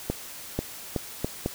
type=accelerating click train; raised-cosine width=2 ms; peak=-12 dBFS; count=5; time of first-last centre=0.1-1.461 s; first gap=490 ms; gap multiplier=0.76; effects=white hiss -41 dBFS RMS until 1.54 s